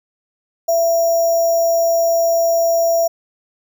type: tone with sample-and-hold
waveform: sine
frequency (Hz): 669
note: E5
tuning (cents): +25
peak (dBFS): -12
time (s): 0.68-3.08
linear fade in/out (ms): 10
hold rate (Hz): 6300
effects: none